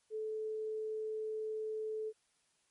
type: tone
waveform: sine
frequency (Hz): 434.8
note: A4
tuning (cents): -21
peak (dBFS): -36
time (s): 0.1-2.13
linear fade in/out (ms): 50
effects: white hiss -75 dBFS RMS until 2.7 s + MP3 48 kbps